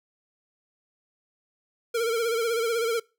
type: tone with vibrato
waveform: square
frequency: 459.8 Hz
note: A#4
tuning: 24 cents flat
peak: -24 dBFS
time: 1.94-3 s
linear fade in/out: 10 ms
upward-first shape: sine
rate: 16 Hz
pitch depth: 62 cents each way
effects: noise-tail reverb RT60 0.3 s tail -24 dB re dry